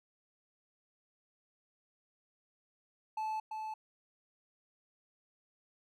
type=tone with echo; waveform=triangle; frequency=870 Hz; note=A5; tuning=20 cents flat; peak=-32 dBFS; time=3.17-3.4 s; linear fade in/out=5 ms; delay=340 ms; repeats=1; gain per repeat=-4 dB; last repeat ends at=3.74 s; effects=none